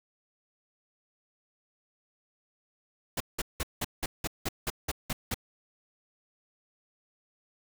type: noise bursts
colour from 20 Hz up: pink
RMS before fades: -31 dBFS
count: 11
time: 3.17-5.344 s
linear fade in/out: 5 ms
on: 34 ms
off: 180 ms
effects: none